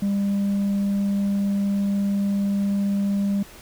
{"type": "tone with tanh clipping", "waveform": "triangle", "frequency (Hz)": 199.7, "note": "G3", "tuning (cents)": 32, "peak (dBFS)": -20, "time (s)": [0.02, 3.43], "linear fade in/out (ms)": 5, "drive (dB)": 7, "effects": ["pink hiss -45 dBFS RMS until 3.61 s"]}